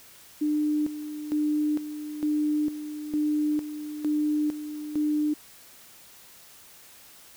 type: tone with tremolo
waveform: sine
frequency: 300.5 Hz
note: D4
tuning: 40 cents sharp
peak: -22 dBFS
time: 0.41-5.34 s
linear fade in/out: 10 ms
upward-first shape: square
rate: 1.1 Hz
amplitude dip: 70%
effects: white hiss -51 dBFS RMS until 7.36 s